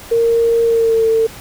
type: tone with pitch glide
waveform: sine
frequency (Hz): 462.7 to 449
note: A#4 to A4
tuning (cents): -13 to +35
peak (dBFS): -10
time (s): 0.11-1.27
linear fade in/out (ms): 10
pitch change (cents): -52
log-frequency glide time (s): 0.64-1.02
effects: pink hiss -35 dBFS RMS until 1.4 s